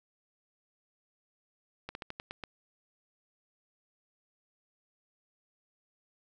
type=slowing click train; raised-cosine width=0.3 ms; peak=-23 dBFS; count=7; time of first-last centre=1.89-2.438 s; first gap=61 ms; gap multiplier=1.16; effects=none